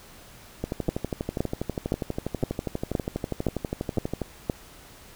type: two click trains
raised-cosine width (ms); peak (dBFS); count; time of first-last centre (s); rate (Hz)
2; -14 / -10; 45 / 8; 0.64-4.217 / 0.89-4.498; 12.3 / 1.94
effects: pink hiss -49 dBFS RMS until 5.15 s